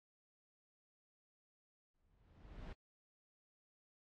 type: noise with exponential growth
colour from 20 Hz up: brown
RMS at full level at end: -44 dBFS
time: 1.94-2.73 s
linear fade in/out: 5 ms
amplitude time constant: 170 ms
effects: low-pass 4000 Hz 12 dB/octave + AAC 48 kbps